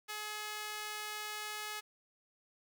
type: tone with high-pass filter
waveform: sawtooth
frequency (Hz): 423.5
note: G#4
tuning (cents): +34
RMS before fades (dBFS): -42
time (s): 0.08-1.81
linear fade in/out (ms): 20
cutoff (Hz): 1300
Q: 0.71
effects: none